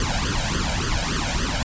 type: noise with flanger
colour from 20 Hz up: pink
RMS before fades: -23 dBFS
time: 0-1.63 s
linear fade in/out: 2 ms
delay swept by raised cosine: 0.63 to 1.33 ms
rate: 3.5 Hz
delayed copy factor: +0.9
effects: resampled to 16000 Hz